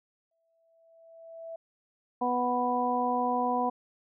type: tone with exponential growth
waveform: sine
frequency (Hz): 659.3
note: E5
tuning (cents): 0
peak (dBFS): -36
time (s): 0.31-1.56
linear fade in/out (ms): 5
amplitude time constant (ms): 270
type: harmonic tone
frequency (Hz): 246.9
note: B3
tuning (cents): 0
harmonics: 1 / 2 / 3 / 4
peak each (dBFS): -32 / -33 / -29 / -30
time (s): 2.21-3.7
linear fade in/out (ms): 10
effects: none